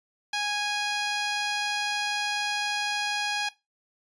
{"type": "tone", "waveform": "10% pulse", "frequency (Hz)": 827, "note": "G#5", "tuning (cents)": -8, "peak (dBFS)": -18, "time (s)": [0.33, 3.49], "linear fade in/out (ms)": 5, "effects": ["noise-tail reverb RT60 0.2 s tail -18 dB re dry", "resampled to 22050 Hz"]}